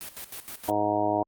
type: noise with tremolo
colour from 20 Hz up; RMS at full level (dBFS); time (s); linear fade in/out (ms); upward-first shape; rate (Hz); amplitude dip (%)
white; -38; 0.01-0.7; 0; square; 6.4; 75
type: harmonic tone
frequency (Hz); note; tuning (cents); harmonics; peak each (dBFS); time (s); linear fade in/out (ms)
104.2; G#2; +6; 1 / 2 / 3 / 4 / 5 / 6 / 7 / 8 / 9; -38 / -40 / -29 / -34 / -37 / -28 / -28 / -36 / -30; 0.68-1.23; 5
effects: Opus 32 kbps